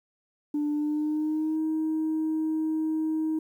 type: tone with pitch glide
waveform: sine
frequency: 295.6 to 315 Hz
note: D4 to D#4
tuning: +11 to +21 cents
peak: -23 dBFS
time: 0.54-3.39 s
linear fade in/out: 5 ms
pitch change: +110 cents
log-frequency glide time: 0.7-1.57 s
effects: tanh soft clip ceiling -22 dBFS + 10-bit